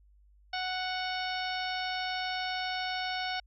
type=harmonic tone with a mistuned harmonic; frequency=740 Hz; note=F#5; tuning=in tune; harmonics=1 / 2 / 3 / 4 / 5 / 6 / 7; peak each=-35 / -38 / -40 / -41 / -42 / -43 / -43 dBFS; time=0.53-3.4 s; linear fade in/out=5 ms; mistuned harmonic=7; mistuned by=+70 cents; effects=added 50 Hz sine -58 dBFS peak until 3.46 s